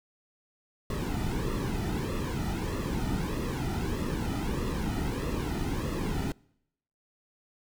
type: noise with flanger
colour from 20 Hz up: brown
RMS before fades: -31 dBFS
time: 0.9-6.32 s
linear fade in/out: 2 ms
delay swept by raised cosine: 1.3 to 1.86 ms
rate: 1.6 Hz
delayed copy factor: -0.7
effects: noise-tail reverb RT60 0.8 s tail -26 dB re dry